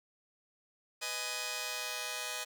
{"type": "chord", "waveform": "5% pulse", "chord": "G# minor", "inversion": "first", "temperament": "just", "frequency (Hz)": [498.4, 623, 830.6], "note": ["B4", "D#5", "G#5"], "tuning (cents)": [16, 2, 0], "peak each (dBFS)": [-31, -29, -30], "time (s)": [1.01, 2.45], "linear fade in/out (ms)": 20, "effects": []}